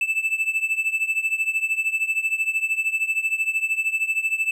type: tone with tremolo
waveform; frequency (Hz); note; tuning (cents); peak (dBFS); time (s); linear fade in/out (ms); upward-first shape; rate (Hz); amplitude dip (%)
triangle; 2637; E7; 0; -15; 0.01-4.51; 2; triangle; 13; 90
effects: none